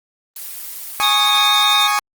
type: noise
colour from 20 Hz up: blue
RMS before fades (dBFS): -30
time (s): 0.36-1.08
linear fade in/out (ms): 2
type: chord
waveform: 30% pulse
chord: Ab suspended fourth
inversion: none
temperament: equal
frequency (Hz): 830.6 / 1108.7 / 1244.5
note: Ab5 / Db6 / Eb6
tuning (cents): 0 / 0 / 0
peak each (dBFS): -17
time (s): 1-1.99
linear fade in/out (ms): 0
type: tone with vibrato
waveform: sine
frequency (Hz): 3675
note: A#7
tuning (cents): -25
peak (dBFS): -14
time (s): 1.02-1.88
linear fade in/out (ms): 20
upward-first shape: sine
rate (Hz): 8.4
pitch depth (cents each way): 12
effects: Opus 24 kbps